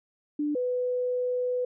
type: tone pair in turn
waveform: sine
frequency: 295.9 / 497.6 Hz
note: D4 / B4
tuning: +13 / +13 cents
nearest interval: major sixth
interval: 900 cents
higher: second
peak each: -25 dBFS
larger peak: neither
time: 0.39-0.55 / 0.55-1.65 s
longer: second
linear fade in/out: 5 ms
effects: none